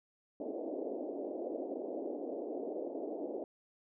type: band-pass noise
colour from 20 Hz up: pink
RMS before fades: -40 dBFS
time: 0.4-3.44 s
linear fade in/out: 2 ms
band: 270 to 660 Hz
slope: 48 dB/octave
effects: none